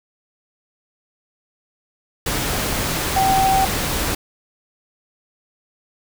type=tone in noise; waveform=sine; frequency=770 Hz; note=G5; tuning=31 cents flat; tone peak=-14 dBFS; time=3.16-3.65 s; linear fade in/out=5 ms; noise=pink; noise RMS=-22 dBFS; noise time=2.26-4.15 s; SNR=+5 dB; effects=none